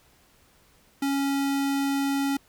square tone, 277.2 Hz, C#4, in tune, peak -24 dBFS, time 1.02-2.37 s, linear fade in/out 5 ms, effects pink hiss -60 dBFS RMS until 2.48 s

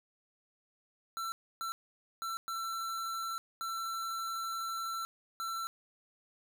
square tone bursts at uneven times, 1344 Hz, E6, 33 cents sharp, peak -36 dBFS, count 6, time 1.17-1.32 / 1.61-1.72 / 2.22-2.37 / 2.48-3.38 / 3.61-5.05 / 5.4-5.67 s, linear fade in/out 0 ms, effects none

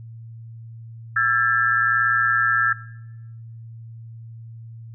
sine tone cluster, 1341 / 1624 / 1745 Hz, E6 / G#6 / A6, +29 / -39 / -15 cents, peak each -21 dBFS, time 1.16-2.73 s, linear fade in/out 5 ms, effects noise-tail reverb RT60 1.0 s tail -20 dB re dry + added 114 Hz sine -36 dBFS peak until 4.94 s

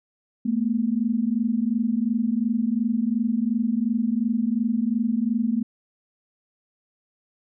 sine tone pair together, 217.8 / 240.6 Hz, A3 / B3, -17 / -45 cents, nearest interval major second, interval 172 cents, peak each -23 dBFS, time 0.45-5.63 s, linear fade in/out 10 ms, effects none

